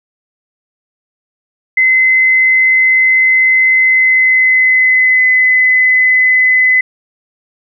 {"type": "tone with pitch glide", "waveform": "sine", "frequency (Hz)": [2049, 2021], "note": ["C7", "B6"], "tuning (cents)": [-37, 39], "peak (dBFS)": -6, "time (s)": [1.77, 6.81], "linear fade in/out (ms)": 5, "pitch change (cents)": -24, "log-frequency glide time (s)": [3.82, 5.51], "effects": []}